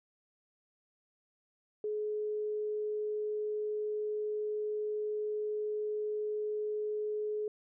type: tone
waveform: sine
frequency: 423.6 Hz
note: G#4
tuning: 34 cents sharp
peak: -32 dBFS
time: 1.84-7.48 s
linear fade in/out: 2 ms
effects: none